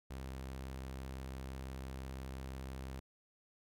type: tone with vibrato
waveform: sawtooth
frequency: 65.9 Hz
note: C2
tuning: 13 cents sharp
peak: -39 dBFS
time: 0.1-3 s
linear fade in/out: 10 ms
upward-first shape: sine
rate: 18 Hz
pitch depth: 24 cents each way
effects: none